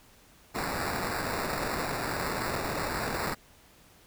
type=noise with sample-and-hold; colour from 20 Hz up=white; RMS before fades=-32 dBFS; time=0.54-3.35 s; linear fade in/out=20 ms; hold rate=3150 Hz; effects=pink hiss -58 dBFS RMS until 4.06 s